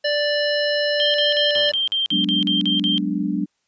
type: harmonic tone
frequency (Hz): 587.3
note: D5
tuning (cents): 0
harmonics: 1 / 3 / 5 / 7 / 9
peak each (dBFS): -20 / -25 / -27 / -28 / -30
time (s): 0.04-1.72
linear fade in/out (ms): 10
type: tone bursts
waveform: sine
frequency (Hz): 3160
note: G7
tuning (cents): +13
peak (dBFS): -18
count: 11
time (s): 1-2.98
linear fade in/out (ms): 0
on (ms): 140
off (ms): 44
type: tone with exponential decay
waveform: 5% pulse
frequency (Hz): 102.6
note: G#2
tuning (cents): -21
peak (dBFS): -25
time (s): 1.55-2.2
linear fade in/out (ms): 5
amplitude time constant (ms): 140
type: chord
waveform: sine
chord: G# half-diminished seventh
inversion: third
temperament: equal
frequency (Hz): 185 / 207.7 / 246.9 / 293.7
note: F#3 / G#3 / B3 / D4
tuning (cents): 0 / 0 / 0 / 0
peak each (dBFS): -25 / -25 / -29 / -24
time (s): 2.11-3.46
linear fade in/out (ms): 20
effects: white hiss -70 dBFS RMS until 3.67 s + resampled to 16000 Hz